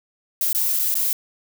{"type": "noise with dropouts", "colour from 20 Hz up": "violet", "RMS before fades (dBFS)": -21, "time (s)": [0.41, 1.13], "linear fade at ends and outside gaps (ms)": 1, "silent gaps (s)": [[0.529, 0.548], [0.79, 0.794], [0.942, 0.953]], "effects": []}